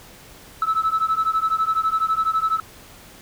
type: beating tone pair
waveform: sine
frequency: 1300 / 1312 Hz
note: E6 / E6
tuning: -24 / -9 cents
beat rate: 12 Hz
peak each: -20 dBFS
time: 0.62-2.6 s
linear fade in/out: 2 ms
effects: tanh soft clip ceiling -13 dBFS + pink hiss -45 dBFS RMS until 3.21 s